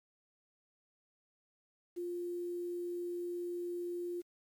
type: tone with quantisation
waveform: sine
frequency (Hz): 350.7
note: F4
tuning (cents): +7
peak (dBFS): -36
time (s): 1.96-4.22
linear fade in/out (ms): 20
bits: 10
effects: MP3 96 kbps